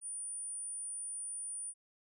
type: tone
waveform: sine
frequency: 9397 Hz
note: D9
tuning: in tune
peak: -39 dBFS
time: 0.01-1.74 s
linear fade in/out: 50 ms
effects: none